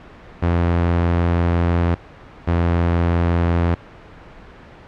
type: tone pair in turn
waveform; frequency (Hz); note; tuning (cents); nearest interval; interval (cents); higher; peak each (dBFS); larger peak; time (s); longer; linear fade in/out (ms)
sawtooth; 85.9 / 85.53; F2 / F2; -28 / -36; unison; 8; first; -11 / -11; neither; 0.42-1.95 / 2.47-3.75; first; 10
effects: pink hiss -41 dBFS RMS until 4.87 s + low-pass 2000 Hz 12 dB/octave